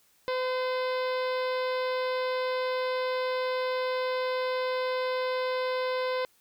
harmonic tone with a mistuned harmonic, 510 Hz, C5, 44 cents flat, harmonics 1 / 2 / 3 / 4 / 5 / 6 / 7 / 8 / 9 / 10, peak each -28 / -34 / -40 / -40 / -46 / -48 / -45 / -46 / -50 / -50 dBFS, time 0.28-6.25 s, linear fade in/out 0 ms, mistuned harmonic 4, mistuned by +20 cents, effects white hiss -65 dBFS RMS until 6.4 s

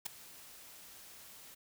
white noise with ADSR envelope, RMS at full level -35 dBFS, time 0.05-1.55 s, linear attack 13 ms, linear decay 6 ms, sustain -19 dB, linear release 12 ms, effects none

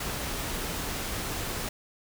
pink noise, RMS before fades -33 dBFS, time 0-1.69 s, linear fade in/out 5 ms, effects none

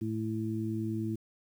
harmonic tone, 110 Hz, A2, in tune, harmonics 1 / 2 / 3, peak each -35 / -35 / -35 dBFS, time 0.01-1.16 s, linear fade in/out 10 ms, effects 10-bit

